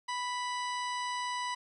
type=harmonic tone; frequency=987.8 Hz; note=B5; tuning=in tune; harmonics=1 / 2 / 3 / 4 / 5 / 6 / 8 / 9; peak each=-34 / -40 / -44 / -46 / -48 / -50 / -52 / -53 dBFS; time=0.08-1.55 s; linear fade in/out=10 ms; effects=12-bit